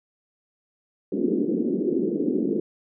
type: band-pass noise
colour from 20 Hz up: white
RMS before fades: -24 dBFS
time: 1.12-2.6 s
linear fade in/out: 5 ms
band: 190 to 410 Hz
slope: 48 dB/octave
effects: none